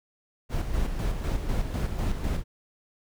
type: noise with tremolo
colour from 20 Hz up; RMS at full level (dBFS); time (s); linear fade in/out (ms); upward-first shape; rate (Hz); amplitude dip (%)
brown; -26; 0.49-2.44; 50; square; 4; 45
effects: none